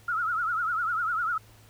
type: tone with vibrato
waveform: sine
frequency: 1357 Hz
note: E6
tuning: 50 cents sharp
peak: -25 dBFS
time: 0.08-1.38 s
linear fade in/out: 5 ms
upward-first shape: triangle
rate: 10 Hz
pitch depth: 150 cents each way
effects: added 107 Hz sine -55 dBFS peak until 1.69 s + pink hiss -57 dBFS RMS until 1.69 s